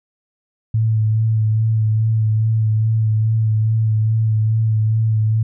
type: tone with vibrato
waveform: sine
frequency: 110 Hz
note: A2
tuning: in tune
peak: -13 dBFS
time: 0.74-5.43 s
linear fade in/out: 5 ms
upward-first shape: sine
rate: 2.4 Hz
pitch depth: 24 cents each way
effects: none